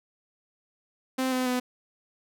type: tone with pitch steps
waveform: sawtooth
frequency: 260 / 255.1 / 250.3 Hz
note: C4 / C4 / B3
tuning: -11 / -44 / +23 cents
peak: -21 dBFS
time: 1.18-1.6 s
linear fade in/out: 10 ms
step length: 140 ms
effects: none